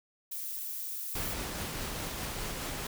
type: noise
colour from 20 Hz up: violet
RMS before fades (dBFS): -38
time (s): 0.31-1.34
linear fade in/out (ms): 10
type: noise with tremolo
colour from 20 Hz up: pink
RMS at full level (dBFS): -36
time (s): 1.15-2.87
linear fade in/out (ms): 5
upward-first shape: triangle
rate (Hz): 4.8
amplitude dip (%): 25
effects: none